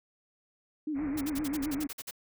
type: tone with vibrato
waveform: sine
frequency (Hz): 290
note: D4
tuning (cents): -22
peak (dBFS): -30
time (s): 0.87-1.87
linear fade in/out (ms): 5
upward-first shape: sine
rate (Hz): 7.7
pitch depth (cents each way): 120
type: low-pass noise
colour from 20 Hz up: pink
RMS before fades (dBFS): -44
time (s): 0.94-1.88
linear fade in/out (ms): 50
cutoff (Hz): 2400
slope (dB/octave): 96
type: noise bursts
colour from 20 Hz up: white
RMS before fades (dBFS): -39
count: 11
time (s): 1.17-2.111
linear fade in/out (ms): 10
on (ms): 41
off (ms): 49
effects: none